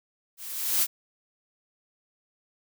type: noise with level ramp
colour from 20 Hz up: blue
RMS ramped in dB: -42 to -20 dBFS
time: 0.37-0.87 s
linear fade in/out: 50 ms
effects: none